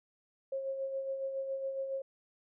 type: tone with tremolo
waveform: sine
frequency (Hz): 539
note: C#5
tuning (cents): -49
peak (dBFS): -32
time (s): 0.52-2.02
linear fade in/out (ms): 5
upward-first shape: sine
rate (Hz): 7.2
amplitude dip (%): 45
effects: none